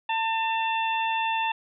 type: harmonic tone with a mistuned harmonic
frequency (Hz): 898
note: A5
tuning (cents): +35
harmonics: 1 / 2 / 3 / 4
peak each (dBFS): -25 / -34 / -30 / -36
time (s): 0.09-1.52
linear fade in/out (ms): 5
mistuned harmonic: 4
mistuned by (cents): -42
effects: none